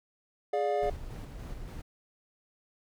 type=chord; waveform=triangle; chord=D diminished; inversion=second; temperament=equal with one note detuned; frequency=415.3 / 587.3 / 710.3 Hz; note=Ab4 / D5 / F5; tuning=0 / 0 / +29 cents; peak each=-29 dBFS; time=0.53-0.9 s; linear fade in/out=5 ms
type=noise with tremolo; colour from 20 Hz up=brown; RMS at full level=-39 dBFS; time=0.82-1.82 s; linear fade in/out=10 ms; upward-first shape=square; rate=3.5 Hz; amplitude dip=30%
effects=none